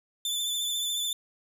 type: tone with vibrato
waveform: sawtooth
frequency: 3517 Hz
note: A7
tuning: 1 cent flat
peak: -25 dBFS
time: 0.25-1.13 s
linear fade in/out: 2 ms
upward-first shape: triangle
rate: 14 Hz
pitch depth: 40 cents each way
effects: none